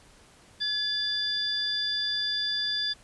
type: tone cluster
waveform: sine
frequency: 1701 / 3503 / 4809 Hz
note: G#6 / A7 / D8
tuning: +41 / -8 / +40 cents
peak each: -35 / -29 / -30 dBFS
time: 0.6-2.94 s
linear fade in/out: 20 ms
effects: pink hiss -56 dBFS RMS until 3.03 s + resampled to 24000 Hz